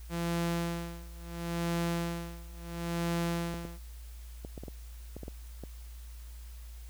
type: tone with tremolo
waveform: sawtooth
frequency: 170 Hz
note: F3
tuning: 46 cents flat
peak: -25 dBFS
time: 0.09-3.8 s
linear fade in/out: 50 ms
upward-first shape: sine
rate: 0.73 Hz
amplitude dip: 95%
type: clicks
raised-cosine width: 2 ms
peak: -28 dBFS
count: 10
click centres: 3.541 / 3.651 / 4.449 / 4.578 / 4.636 / 4.682 / 5.166 / 5.233 / 5.281 / 5.637 s
effects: added 58 Hz sine -43 dBFS peak until 6.89 s + white hiss -58 dBFS RMS until 6.89 s